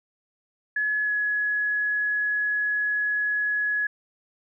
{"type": "tone with pitch glide", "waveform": "sine", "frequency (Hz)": [1700, 1686.3], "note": ["G#6", "G#6"], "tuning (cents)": [40, 26], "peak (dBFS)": -22, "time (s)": [0.76, 3.87], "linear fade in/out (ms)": 5, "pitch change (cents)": -14, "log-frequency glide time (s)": [1.04, 1.1], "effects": []}